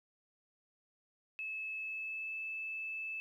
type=tone with pitch glide; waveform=sine; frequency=2600 to 2623 Hz; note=E7 to E7; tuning=-24 to -9 cents; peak=-38 dBFS; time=1.39-3.2 s; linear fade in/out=0 ms; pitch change=+15 cents; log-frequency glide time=1.79-2.36 s; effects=12-bit